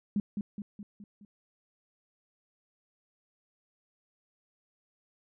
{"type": "tone with echo", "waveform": "sine", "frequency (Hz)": 205, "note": "G#3", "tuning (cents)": -22, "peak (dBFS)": -25, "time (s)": [0.16, 0.2], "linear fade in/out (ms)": 2, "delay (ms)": 210, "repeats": 5, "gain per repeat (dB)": -5, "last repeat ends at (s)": 1.25, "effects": []}